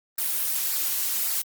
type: noise with flanger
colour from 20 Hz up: blue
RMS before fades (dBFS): -26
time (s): 0.18-1.42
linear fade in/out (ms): 5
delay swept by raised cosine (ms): 0.3 to 4.6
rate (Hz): 1.8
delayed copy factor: -0.5
effects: Opus 32 kbps